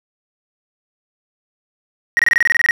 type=tone bursts; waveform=triangle; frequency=1885 Hz; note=A#6; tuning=19 cents sharp; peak=-7 dBFS; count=12; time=2.17-2.709 s; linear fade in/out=0 ms; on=22 ms; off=25 ms; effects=tanh soft clip ceiling -4 dBFS + 8-bit